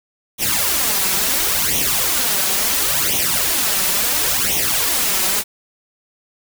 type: noise with flanger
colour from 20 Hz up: white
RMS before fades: -18 dBFS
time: 0.38-5.44 s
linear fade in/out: 50 ms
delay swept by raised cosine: 0.32 to 5.32 ms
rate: 0.72 Hz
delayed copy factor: +0.7
effects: none